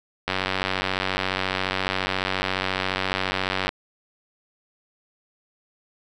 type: click train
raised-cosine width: 0.3 ms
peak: -7 dBFS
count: 323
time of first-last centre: 0.28-3.691 s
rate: 94.4 Hz
effects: none